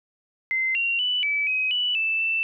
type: tone with pitch steps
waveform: sine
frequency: 2071 / 2755 / 2976 / 2301 / 2530 / 2961 / 2642 / 2662 Hz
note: C7 / F7 / F#7 / D7 / D#7 / F#7 / E7 / E7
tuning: -18 / -24 / +9 / -36 / +28 / +1 / +3 / +16 cents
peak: -21 dBFS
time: 0.51-2.43 s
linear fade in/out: 0 ms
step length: 240 ms
effects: none